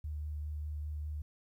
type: tone with vibrato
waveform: sine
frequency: 75.2 Hz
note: D2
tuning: 42 cents sharp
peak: -36 dBFS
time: 0.04-1.22 s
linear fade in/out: 5 ms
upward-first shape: sine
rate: 5 Hz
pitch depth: 14 cents each way
effects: 12-bit